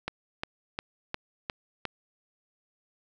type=click train; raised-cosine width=0.3 ms; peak=-15 dBFS; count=6; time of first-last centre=0.08-1.853 s; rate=2.82 Hz; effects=none